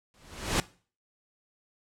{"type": "noise with exponential growth", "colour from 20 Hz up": "pink", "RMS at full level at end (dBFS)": -23, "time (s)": [0.14, 0.6], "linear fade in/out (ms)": 1, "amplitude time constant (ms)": 99, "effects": ["noise-tail reverb RT60 0.4 s tail -19 dB re dry", "low-pass 9000 Hz 12 dB/octave"]}